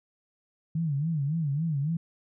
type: tone with vibrato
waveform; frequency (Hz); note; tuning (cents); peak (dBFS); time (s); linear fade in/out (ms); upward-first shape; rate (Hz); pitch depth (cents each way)
sine; 151.8; D#3; -42; -25; 0.75-1.97; 5; sine; 3.6; 170
effects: none